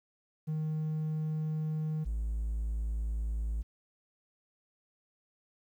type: tone pair in turn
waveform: triangle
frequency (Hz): 155.56 / 55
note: D#3 / A1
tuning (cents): 0 / 0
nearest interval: octave + tritone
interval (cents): 1800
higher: first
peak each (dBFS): -28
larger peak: neither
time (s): 0.47-2.05 / 2.05-3.63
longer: neither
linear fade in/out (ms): 20
effects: tanh soft clip ceiling -24 dBFS + 11-bit